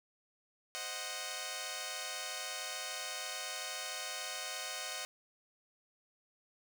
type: chord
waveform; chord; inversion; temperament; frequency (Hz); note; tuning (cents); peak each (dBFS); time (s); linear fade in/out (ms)
5% pulse; C diminished; none; equal; 523.3 / 622.3 / 740; C5 / Eb5 / Gb5; 0 / 0 / 0; -34 / -32 / -31; 0.75-5.05; 0
effects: none